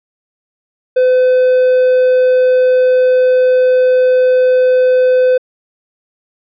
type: tone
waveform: triangle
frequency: 508 Hz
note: B4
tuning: 49 cents sharp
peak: -5 dBFS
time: 0.96-5.38 s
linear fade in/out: 10 ms
effects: resampled to 11025 Hz